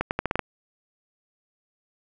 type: accelerating click train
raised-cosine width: 0.5 ms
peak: -9 dBFS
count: 7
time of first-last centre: 0.01-0.393 s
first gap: 99 ms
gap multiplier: 0.82
effects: none